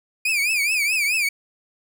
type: tone with vibrato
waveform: 40% pulse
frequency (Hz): 2415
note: D7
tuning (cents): +48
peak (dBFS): -18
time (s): 0.25-1.29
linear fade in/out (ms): 5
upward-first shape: triangle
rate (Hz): 4.7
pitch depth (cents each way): 170
effects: none